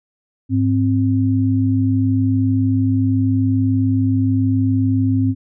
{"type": "tone pair together", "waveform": "sine", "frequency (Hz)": [103.83, 263], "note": ["G#2", "C4"], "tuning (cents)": [0, 9], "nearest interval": "octave + major third", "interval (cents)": 1609, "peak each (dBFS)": -16, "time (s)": [0.49, 5.35], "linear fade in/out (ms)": 50, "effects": []}